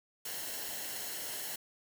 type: noise with comb filter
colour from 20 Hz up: white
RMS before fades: -40 dBFS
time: 0.25-1.56 s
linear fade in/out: 5 ms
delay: 0.83 ms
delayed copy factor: -0.55
effects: none